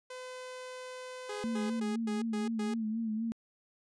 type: tone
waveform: sawtooth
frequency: 508 Hz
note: B4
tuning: 49 cents sharp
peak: -38 dBFS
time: 0.1-1.8 s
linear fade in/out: 5 ms
type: tone bursts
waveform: sawtooth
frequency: 415.3 Hz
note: G#4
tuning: in tune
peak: -34 dBFS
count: 6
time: 1.29-2.74 s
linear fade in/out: 5 ms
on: 150 ms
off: 110 ms
type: tone with vibrato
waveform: sine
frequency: 222.3 Hz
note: A3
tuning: 18 cents sharp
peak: -31 dBFS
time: 1.44-3.32 s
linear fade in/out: 0 ms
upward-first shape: sine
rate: 4 Hz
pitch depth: 60 cents each way
effects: resampled to 22050 Hz